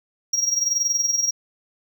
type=tone with amplitude modulation; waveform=triangle; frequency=5640 Hz; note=F8; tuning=16 cents sharp; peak=-15 dBFS; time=0.33-1.31 s; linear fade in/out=5 ms; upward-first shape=sine; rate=21.1 Hz; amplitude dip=70%; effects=none